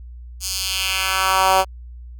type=tone with high-pass filter sweep; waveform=10% pulse; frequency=189.7 Hz; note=F#3; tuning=43 cents sharp; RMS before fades=-19 dBFS; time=0.4-1.65 s; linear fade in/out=50 ms; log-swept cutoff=6100 to 620 Hz; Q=1.6; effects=added 60 Hz sine -34 dBFS peak until 2.19 s